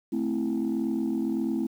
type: chord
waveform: sine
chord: A minor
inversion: none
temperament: equal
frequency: 220 / 261.6 / 329.6 Hz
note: A3 / C4 / E4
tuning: 0 / 0 / 0 cents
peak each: -28 dBFS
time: 0.12-1.67 s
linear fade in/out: 10 ms
effects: tanh soft clip ceiling -20 dBFS + 9-bit